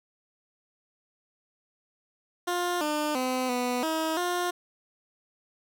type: tone with pitch steps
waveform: 15% pulse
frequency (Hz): 353.4 / 300.7 / 255.9 / 247.3 / 319.2 / 354.7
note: F4 / D4 / C4 / B3 / D#4 / F4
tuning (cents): +21 / +41 / -38 / +3 / +44 / +27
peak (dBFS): -20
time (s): 2.47-4.51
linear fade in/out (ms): 10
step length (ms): 340
effects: none